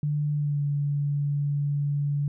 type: tone with pitch glide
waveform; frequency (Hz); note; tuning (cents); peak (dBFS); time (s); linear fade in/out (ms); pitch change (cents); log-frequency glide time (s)
sine; 147.9 to 143.94; D3 to D3; +13 to -34; -23; 0.03-2.28; 2; -47; 0.34-0.62
effects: none